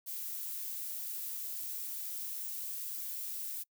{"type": "noise", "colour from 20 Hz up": "violet", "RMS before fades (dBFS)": -40, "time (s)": [0.06, 3.64], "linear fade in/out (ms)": 20, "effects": ["noise-tail reverb RT60 0.1 s tail -26 dB re dry"]}